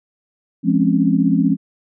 sine chord, Db major seventh, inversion first, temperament equal with one note detuned, 172.11 / 207.7 / 261.6 / 277.2 Hz, F3 / Ab3 / C4 / Db4, -25 / 0 / 0 / 0 cents, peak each -18 dBFS, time 0.63-1.57 s, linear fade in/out 50 ms, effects none

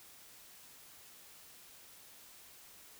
silence, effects white hiss -57 dBFS RMS until 2.99 s

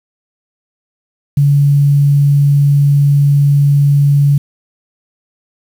sine tone with quantisation, 142.5 Hz, C#3, 48 cents sharp, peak -6 dBFS, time 1.37-4.38 s, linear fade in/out 5 ms, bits 6, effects none

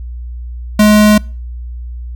square tone, 211 Hz, G#3, 28 cents sharp, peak -5 dBFS, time 0.79-1.18 s, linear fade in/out 5 ms, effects noise-tail reverb RT60 0.4 s tail -26 dB re dry + added 60 Hz sine -22 dBFS peak until 2.15 s

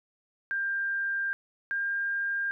sine tone pair in turn, 1592 / 1603.1 Hz, G6 / G6, +26 / +38 cents, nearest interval unison, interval 12 cents, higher second, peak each -27 / -27 dBFS, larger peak neither, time 0.51-1.33 / 1.71-2.51 s, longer first, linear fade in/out 0 ms, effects none

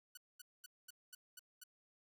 5% pulse tone bursts, 1480 Hz, F#6, in tune, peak -40 dBFS, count 7, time 0.15-1.638 s, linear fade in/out 5 ms, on 24 ms, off 220 ms, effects none

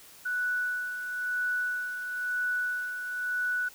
sine tone with tremolo, 1480 Hz, F#6, in tune, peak -26 dBFS, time 0.25-3.69 s, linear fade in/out 10 ms, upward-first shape sine, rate 1 Hz, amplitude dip 55%, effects white hiss -52 dBFS RMS until 3.74 s

